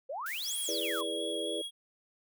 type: exponential two-way sweep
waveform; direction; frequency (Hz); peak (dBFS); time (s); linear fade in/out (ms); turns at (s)
sine; up then down; 497.1 to 11110 to 971; -35; 0.09-1.03; 10; 0.59
type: noise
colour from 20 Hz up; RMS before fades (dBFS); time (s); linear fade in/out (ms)
blue; -43; 0.26-1.01; 2
type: tone with vibrato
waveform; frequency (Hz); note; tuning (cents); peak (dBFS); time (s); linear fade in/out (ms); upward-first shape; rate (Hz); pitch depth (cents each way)
square; 3322; G#7; 0; -37; 0.43-1.71; 50; square; 3.9; 8
type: chord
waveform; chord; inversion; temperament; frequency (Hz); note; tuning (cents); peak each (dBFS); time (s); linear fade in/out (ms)
sine; E dominant seventh; none; equal; 329.6 / 415.3 / 493.9 / 587.3; E4 / G#4 / B4 / D5; 0 / 0 / 0 / 0; -39; 0.68-1.62; 10
effects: none